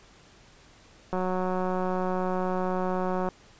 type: click train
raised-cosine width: 1 ms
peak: -16 dBFS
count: 398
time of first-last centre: 1.13-3.288 s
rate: 184 Hz
effects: pink hiss -55 dBFS RMS until 3.59 s + resampled to 16000 Hz